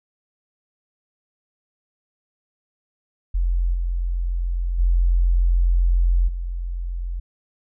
sine tone with level steps, 43.65 Hz, F1, in tune, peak -17 / -20 / -14 / -24 dBFS, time 3.34-7.2 s, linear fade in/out 10 ms, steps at 3.73 / 4.78 / 6.27 s, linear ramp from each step 20 ms, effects none

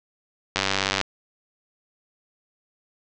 click train, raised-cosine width 0.2 ms, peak -4 dBFS, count 45, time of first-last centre 0.56-1.013 s, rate 97.1 Hz, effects low-pass 7000 Hz 12 dB/octave

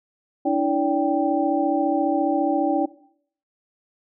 sine tone cluster, 290.2 / 324.8 / 574 / 785 Hz, D4 / E4 / D5 / G5, -21 / -26 / -40 / +2 cents, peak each -22 / -23 / -25 / -24 dBFS, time 0.45-2.86 s, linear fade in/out 10 ms, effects noise-tail reverb RT60 0.6 s tail -18 dB re dry

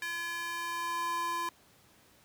square tone with high-pass filter sweep, 340.9 Hz, F4, 42 cents flat, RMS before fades -35 dBFS, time 0.02-1.49 s, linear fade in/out 2 ms, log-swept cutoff 1700 to 840 Hz, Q 2.8, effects pink hiss -62 dBFS RMS until 2.24 s + high-pass 80 Hz 12 dB/octave

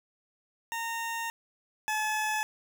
20% pulse tone pair in turn, 920 / 858.9 Hz, A#5 / A5, -23 / -42 cents, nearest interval minor second, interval 119 cents, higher first, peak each -27 / -23 dBFS, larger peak second, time 0.72-1.3 / 1.88-2.43 s, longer first, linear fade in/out 0 ms, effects none

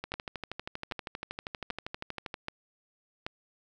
two click trains, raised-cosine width 0.3 ms, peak -18 / -20 dBFS, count 5 / 30, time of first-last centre 0.14-3.265 / 0.04-2.342 s, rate 1.28 / 12.6 Hz, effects none

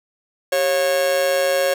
45% pulse tone with amplitude modulation, 547 Hz, C#5, 23 cents flat, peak -13 dBFS, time 0.52-1.74 s, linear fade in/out 5 ms, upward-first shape sine, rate 157 Hz, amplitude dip 70%, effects none

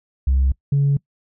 sine tone pair in turn, 66.5 / 140.83 Hz, C2 / C#3, +29 / +28 cents, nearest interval octave + minor second, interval 1299 cents, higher second, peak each -12 dBFS, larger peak neither, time 0.27-0.52 / 0.72-0.97 s, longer neither, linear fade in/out 5 ms, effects noise-tail reverb RT60 0.1 s tail -24 dB re dry + tanh soft clip ceiling -11 dBFS

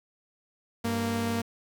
sawtooth tone pair together, 98 / 231.7 Hz, G2 / A#3, 0 / -10 cents, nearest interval octave + minor third, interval 1490 cents, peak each -29 / -24 dBFS, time 0.84-1.42 s, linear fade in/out 10 ms, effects 9-bit

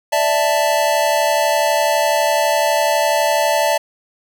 square chord, D suspended second, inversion none, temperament equal, 587.3 / 659.3 / 880 Hz, D5 / E5 / A5, 0 / 0 / 0 cents, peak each -19 dBFS, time 0.12-3.78 s, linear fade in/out 10 ms, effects none

